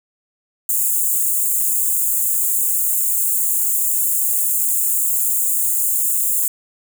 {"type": "high-pass noise", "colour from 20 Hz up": "white", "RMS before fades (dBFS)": -18, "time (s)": [0.69, 6.48], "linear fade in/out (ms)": 2, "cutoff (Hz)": 6900, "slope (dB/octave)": 96, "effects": []}